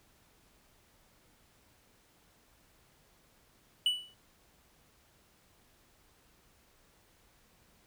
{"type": "tone with exponential decay", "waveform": "triangle", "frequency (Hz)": 2960, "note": "F#7", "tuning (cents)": 0, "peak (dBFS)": -21, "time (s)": [3.86, 4.14], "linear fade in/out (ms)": 2, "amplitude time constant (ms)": 60, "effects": ["pink hiss -66 dBFS RMS until 7.86 s"]}